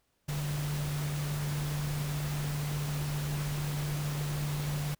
sine tone in noise, 146.83 Hz, D3, in tune, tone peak -31 dBFS, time 0.28-4.95 s, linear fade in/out 10 ms, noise pink, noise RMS -40 dBFS, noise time 0.28-4.95 s, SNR +6 dB, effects pink hiss -75 dBFS RMS until 4.99 s

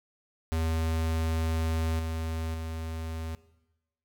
square tone with level steps, 81 Hz, E2, 30 cents flat, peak -27 / -31 / -34 dBFS, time 0.52-3.35 s, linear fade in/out 0 ms, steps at 1.99 / 2.54 s, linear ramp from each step 2 ms, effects noise-tail reverb RT60 1.0 s tail -18 dB re dry

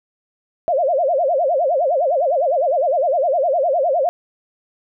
sine tone with vibrato, 610 Hz, D#5, 34 cents flat, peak -14 dBFS, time 0.68-4.09 s, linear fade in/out 0 ms, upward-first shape sine, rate 9.8 Hz, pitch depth 280 cents each way, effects none

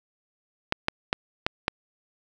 clicks, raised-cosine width 0.3 ms, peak -6 dBFS, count 5, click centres 0.724 / 0.884 / 1.129 / 1.465 / 1.681 s, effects none

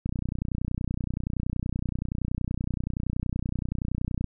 click train, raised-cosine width 5 ms, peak -16 dBFS, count 129, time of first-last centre 0.06-4.243 s, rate 30.6 Hz, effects none

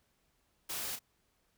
white noise with echo, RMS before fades -39 dBFS, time 0.69-0.96 s, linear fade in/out 10 ms, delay 33 ms, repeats 1, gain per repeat -8 dB, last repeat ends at 0.993 s, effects pink hiss -75 dBFS RMS until 1.57 s

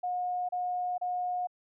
sine tone bursts, 721 Hz, F#5, 45 cents flat, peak -29 dBFS, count 3, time 0.03-1.472 s, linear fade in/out 10 ms, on 460 ms, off 31 ms, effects none

